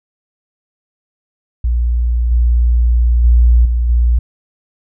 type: tone with level steps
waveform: sine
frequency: 59.3 Hz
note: A#1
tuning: 30 cents sharp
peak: -11 / -8 / -5 / -11 / -8 dBFS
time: 1.64-4.19 s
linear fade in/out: 5 ms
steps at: 2.31 / 3.24 / 3.65 / 3.89 s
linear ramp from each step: 5 ms
effects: none